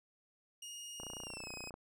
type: tone with pitch glide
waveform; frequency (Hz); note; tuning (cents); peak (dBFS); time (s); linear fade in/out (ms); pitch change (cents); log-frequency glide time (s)
20% pulse; 2858 to 2532; F7 to D#7; +39 to +30; -40; 0.62-1.7; 5; -209; 1.22-1.5
type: click train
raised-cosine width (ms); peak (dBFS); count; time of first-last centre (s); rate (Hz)
1; -33; 23; 1-1.741; 29.7
effects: none